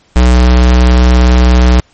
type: tone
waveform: square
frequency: 61.74 Hz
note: B1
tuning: in tune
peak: -4 dBFS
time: 0.16-1.8 s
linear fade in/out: 0 ms
effects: pink hiss -49 dBFS RMS until 1.93 s + MP3 32 kbps